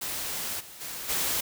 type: noise with level steps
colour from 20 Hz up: white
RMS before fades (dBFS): -33 / -46 / -37 / -28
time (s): 0.01-1.41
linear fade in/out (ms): 10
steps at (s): 0.59 / 0.8 / 1.08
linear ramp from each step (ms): 20
effects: none